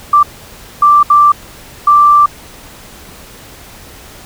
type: tone bursts at uneven times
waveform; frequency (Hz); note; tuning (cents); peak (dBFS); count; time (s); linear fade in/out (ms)
sine; 1174.7; D6; 0; -3; 4; 0.13-0.23 / 0.82-1.03 / 1.1-1.32 / 1.87-2.26; 5
effects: pink hiss -35 dBFS RMS until 4.25 s